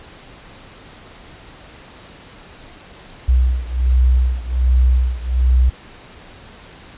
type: beating tone pair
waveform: sine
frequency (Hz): 62.3 / 63.6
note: B1 / C2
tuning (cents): +16 / -48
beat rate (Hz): 1.3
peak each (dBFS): -14 / -16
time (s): 3.28-5.7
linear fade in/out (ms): 10
effects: pink hiss -41 dBFS RMS until 6.97 s + resampled to 8000 Hz